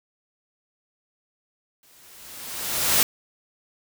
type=noise with exponential growth; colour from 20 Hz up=white; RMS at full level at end=-17 dBFS; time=1.83-3.03 s; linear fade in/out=1 ms; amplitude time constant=260 ms; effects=none